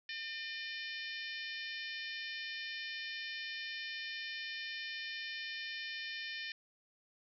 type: harmonic tone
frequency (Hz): 603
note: D5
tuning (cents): +46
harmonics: 3 / 4 / 5 / 6 / 7 / 8 / 9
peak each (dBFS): -44 / -46 / -48 / -50 / -51 / -52 / -53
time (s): 0.09-6.52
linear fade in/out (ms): 2
effects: none